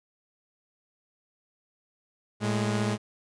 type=tone pair together; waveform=sawtooth; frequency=111.63 / 207.7 Hz; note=A2 / G#3; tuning=+25 / 0 cents; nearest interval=major seventh; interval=1075 cents; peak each=-24 dBFS; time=2.4-2.98 s; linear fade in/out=50 ms; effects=resampled to 22050 Hz